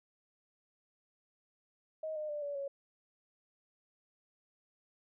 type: tone with pitch steps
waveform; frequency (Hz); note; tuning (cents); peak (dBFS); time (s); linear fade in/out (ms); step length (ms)
sine; 629 / 610 / 591.6 / 573.8 / 556.5; D#5 / D#5 / D5 / D5 / C#5; +19 / -34 / +13 / -40 / +7; -36; 2.03-2.68; 5; 130
effects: none